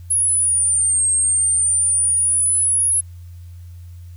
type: exponential two-way sweep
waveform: sine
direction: down then up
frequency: 10610 to 8400 to 10610 Hz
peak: -14 dBFS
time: 0.1-3.01 s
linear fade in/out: 10 ms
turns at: 1.07 s
effects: added 87 Hz sine -34 dBFS peak until 4.16 s + white hiss -58 dBFS RMS until 4.16 s